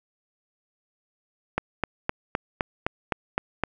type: click train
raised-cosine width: 0.5 ms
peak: -8 dBFS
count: 9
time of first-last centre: 1.58-3.637 s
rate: 3.89 Hz
effects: none